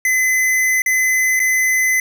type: tone with dropouts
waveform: square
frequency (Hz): 2030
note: B6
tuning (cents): +47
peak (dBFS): -14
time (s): 0.05-2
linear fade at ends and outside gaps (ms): 2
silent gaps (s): 0.82-0.861 / 1.394-1.4
effects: none